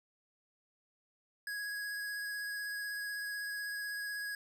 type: tone with vibrato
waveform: square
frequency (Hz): 1661.2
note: G#6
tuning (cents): 0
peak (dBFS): -38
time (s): 1.47-4.35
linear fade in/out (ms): 2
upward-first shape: sine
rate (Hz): 16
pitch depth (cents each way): 12
effects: none